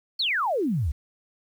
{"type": "exponential sweep", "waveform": "sine", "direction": "down", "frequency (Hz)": [4618, 61.74], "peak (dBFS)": -22, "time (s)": [0.19, 0.92], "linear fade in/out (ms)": 10, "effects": ["9-bit"]}